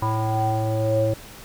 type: tone with low-pass filter sweep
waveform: square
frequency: 110 Hz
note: A2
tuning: in tune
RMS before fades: -22 dBFS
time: 0.02-1.14 s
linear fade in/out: 5 ms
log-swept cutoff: 1000 to 500 Hz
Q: 8.6
effects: pink hiss -42 dBFS RMS until 1.44 s